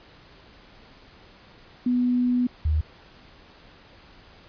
sine tone pair in turn, 246.9 / 77.1 Hz, B3 / D#2, 0 / -15 cents, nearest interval octave + minor sixth, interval 2015 cents, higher first, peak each -19 dBFS, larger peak neither, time 1.86-2.47 / 2.65-2.81 s, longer first, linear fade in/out 5 ms, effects pink hiss -51 dBFS RMS until 4.48 s + resampled to 11025 Hz

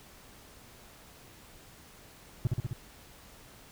triangle tone with echo, 123.47 Hz, B2, in tune, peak -21 dBFS, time 2.45-2.47 s, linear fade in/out 0 ms, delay 65 ms, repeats 4, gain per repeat -2 dB, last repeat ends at 2.73 s, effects pink hiss -54 dBFS RMS until 3.71 s

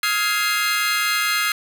25% pulse chord, F minor seventh, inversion third, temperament equal with one note detuned, 1267.7 / 1396.9 / 1661.2 / 2093 Hz, Eb6 / F6 / Ab6 / C7, +32 / 0 / 0 / 0 cents, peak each -21 / -22 / -21 / -19 dBFS, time 0.03-1.52 s, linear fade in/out 2 ms, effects none

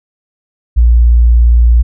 sine tone, 58.7 Hz, A#1, 13 cents sharp, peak -3 dBFS, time 0.76-1.83 s, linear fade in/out 20 ms, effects none

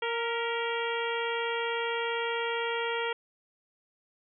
harmonic tone with a mistuned harmonic, 464.4 Hz, A#4, 7 cents flat, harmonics 1 / 2 / 3 / 4 / 5 / 6 / 7, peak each -32 / -35 / -37 / -38 / -39 / -40 / -40 dBFS, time 0.02-3.13 s, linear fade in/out 5 ms, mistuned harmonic 4, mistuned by +48 cents, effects none

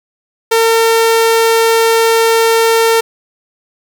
sawtooth tone, 454.2 Hz, A#4, 45 cents flat, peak -4 dBFS, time 0.51-3.01 s, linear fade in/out 10 ms, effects none

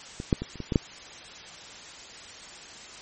clicks, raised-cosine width 3 ms, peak -20 / -7 / -18 / -29 / -20 / -13 / -6 dBFS, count 7, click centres 0.201 / 0.328 / 0.42 / 0.557 / 0.603 / 0.722 / 0.758 s, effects white hiss -44 dBFS RMS until 3.01 s + MP3 32 kbps

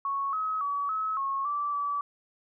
sine tone with pitch steps, 1107 / 1277 / 1137 / 1288 / 1093 / 1163 / 1151 Hz, C#6 / D#6 / C#6 / E6 / C#6 / D6 / D6, -3 / +45 / +44 / -41 / -25 / -17 / -35 cents, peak -27 dBFS, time 0.05-2.01 s, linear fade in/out 2 ms, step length 280 ms, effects none

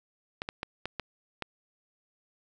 clicks, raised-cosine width 0.3 ms, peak -17 dBFS, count 6, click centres 0.419 / 0.489 / 0.631 / 0.856 / 0.997 / 1.423 s, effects none

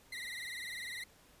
30% pulse tone with vibrato, 1975.5 Hz, B6, in tune, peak -38 dBFS, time 0.12-1.04 s, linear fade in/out 5 ms, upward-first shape triangle, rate 20 Hz, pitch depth 120 cents each way, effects pink hiss -63 dBFS RMS until 1.4 s + resampled to 32000 Hz

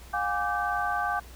sine tone cluster, 715 / 817 / 1171 / 1545 Hz, F5 / G#5 / D6 / G6, +41 / -29 / -5 / -26 cents, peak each -31 dBFS, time 0.13-1.2 s, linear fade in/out 10 ms, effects added 60 Hz sine -46 dBFS peak until 1.35 s + pink hiss -51 dBFS RMS until 1.35 s

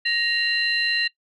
sine tone cluster, 1874 / 2772 / 4074 Hz, A#6 / F7 / C8, +9 / -14 / -47 cents, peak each -24 dBFS, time 0.05-1.08 s, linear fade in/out 10 ms, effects noise-tail reverb RT60 0.1 s tail -20 dB re dry + tanh soft clip ceiling -10 dBFS

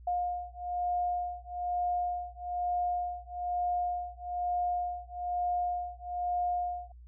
sine beating tone pair, 711 / 712.1 Hz, F5 / F5, +31 / +33 cents, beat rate 1.1 Hz, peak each -33 / -33 dBFS, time 0.07-6.92 s, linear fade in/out 5 ms, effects added 60 Hz sine -48 dBFS peak until 7.07 s

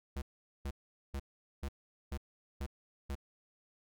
square tone bursts, 69 Hz, C#2, 7 cents flat, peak -37 dBFS, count 7, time 0.16-3.153 s, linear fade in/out 5 ms, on 59 ms, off 430 ms, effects none

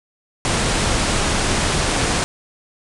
pink low-pass noise, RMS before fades -19 dBFS, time 0.45-2.24 s, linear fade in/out 0 ms, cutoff 10000 Hz, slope 96 dB/octave, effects none

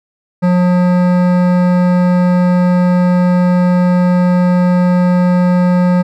sine tone with hard clipping, 179.3 Hz, F3, 46 cents sharp, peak -10 dBFS, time 0.42-6.03 s, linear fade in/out 20 ms, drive 15 dB, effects none

